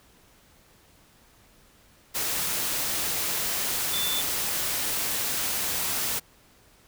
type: tone in noise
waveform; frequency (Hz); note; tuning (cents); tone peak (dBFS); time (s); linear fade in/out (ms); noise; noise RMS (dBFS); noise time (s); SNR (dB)
sine; 3520; A7; 0; -28; 3.92-4.22; 20; white; -28; 2.14-6.2; -3
effects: pink hiss -58 dBFS RMS until 6.87 s